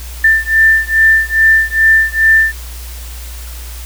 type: beating tone pair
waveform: sine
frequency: 1780 / 1782.4 Hz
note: A6 / A6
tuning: +20 / +22 cents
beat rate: 2.4 Hz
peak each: -10 dBFS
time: 0.24-2.52 s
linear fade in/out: 5 ms
effects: added 60 Hz sine -25 dBFS peak until 3.85 s + white hiss -33 dBFS RMS until 3.85 s